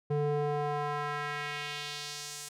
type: tone with band-pass filter sweep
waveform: square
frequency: 146.83 Hz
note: D3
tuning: in tune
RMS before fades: -34 dBFS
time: 0.1-2.49 s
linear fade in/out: 10 ms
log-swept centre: 340 to 8300 Hz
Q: 1.4
effects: none